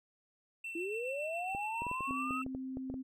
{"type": "tone with tremolo", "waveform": "triangle", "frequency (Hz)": 2691, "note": "E7", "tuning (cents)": 35, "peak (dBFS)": -37, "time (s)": [0.64, 2.44], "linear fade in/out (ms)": 5, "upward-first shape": "sine", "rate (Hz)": 7.2, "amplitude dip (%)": 35}
{"type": "linear sweep", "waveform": "sine", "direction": "up", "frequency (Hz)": [323.4, 1294], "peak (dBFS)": -36, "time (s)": [0.75, 2.42], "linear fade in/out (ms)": 5}
{"type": "clicks", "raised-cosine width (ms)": 2, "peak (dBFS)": -30, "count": 12, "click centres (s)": [1.549, 1.82, 1.867, 1.914, 2.007, 2.109, 2.308, 2.464, 2.549, 2.771, 2.9, 2.941]}
{"type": "tone", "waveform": "sine", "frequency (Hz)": 261.6, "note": "C4", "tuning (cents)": 0, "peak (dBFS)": -38, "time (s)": [2.07, 3.03], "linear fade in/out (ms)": 20}
{"effects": []}